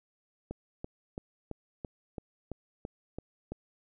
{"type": "click train", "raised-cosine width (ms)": 2, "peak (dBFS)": -24, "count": 10, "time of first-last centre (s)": [0.51, 3.52], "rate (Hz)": 2.99, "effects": []}